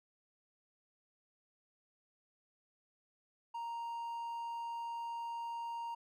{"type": "tone", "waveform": "triangle", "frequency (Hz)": 932.3, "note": "A#5", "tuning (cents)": 0, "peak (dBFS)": -37, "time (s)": [3.54, 5.95], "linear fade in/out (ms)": 10, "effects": []}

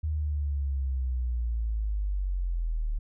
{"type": "linear sweep", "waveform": "sine", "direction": "down", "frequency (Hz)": [78, 36.71], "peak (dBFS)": -26, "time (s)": [0.03, 2.99], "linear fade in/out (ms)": 10, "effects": []}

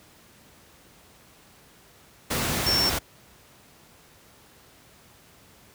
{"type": "tone in noise", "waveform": "sine", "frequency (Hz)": 5440, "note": "F8", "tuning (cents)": -46, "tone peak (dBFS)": -21, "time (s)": [2.66, 2.9], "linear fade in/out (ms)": 10, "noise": "pink", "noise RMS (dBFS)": -26, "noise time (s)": [2.3, 2.99], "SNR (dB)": 2, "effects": ["pink hiss -54 dBFS RMS until 5.74 s", "high-pass 60 Hz 12 dB/octave"]}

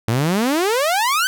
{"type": "exponential sweep", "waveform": "sawtooth", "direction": "up", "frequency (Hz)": [106.5, 1568], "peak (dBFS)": -12, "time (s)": [0.08, 1.27], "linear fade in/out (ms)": 0, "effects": []}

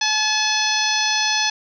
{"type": "harmonic tone", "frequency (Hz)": 859, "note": "A5", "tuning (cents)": -42, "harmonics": [1, 2, 3, 4, 5, 6, 7], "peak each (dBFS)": [-25, -25, -25, -25, -25, -25, -25], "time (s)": [0.01, 1.5], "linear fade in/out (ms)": 5, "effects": []}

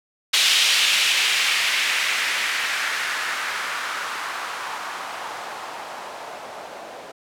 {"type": "noise with low-pass filter sweep", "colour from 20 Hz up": "violet", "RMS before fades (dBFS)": -24, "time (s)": [0.33, 7.12], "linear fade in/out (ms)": 10, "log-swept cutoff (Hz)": [3300, 600], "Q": 1.7, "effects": []}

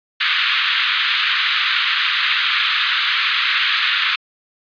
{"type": "band-pass noise", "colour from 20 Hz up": "white", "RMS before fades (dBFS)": -18, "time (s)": [0.2, 4.16], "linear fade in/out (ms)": 10, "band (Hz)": [1200, 3900], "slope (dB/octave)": 48, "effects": ["resampled to 11025 Hz"]}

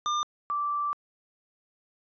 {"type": "tone pair in turn", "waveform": ["square", "sine"], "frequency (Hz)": [1200, 1168.5], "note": ["D6", "D6"], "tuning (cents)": [37, -9], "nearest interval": "unison", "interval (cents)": 46, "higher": "first", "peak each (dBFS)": -26, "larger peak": "neither", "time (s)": [[0.06, 0.23], [0.5, 0.93]], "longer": "second", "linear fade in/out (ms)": 0, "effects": ["resampled to 16000 Hz"]}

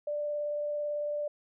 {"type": "tone with vibrato", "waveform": "sine", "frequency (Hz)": 590, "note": "D5", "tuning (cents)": 8, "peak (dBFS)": -30, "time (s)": [0.07, 1.28], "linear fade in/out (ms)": 5, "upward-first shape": "triangle", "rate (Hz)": 18, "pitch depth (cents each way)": 11, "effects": []}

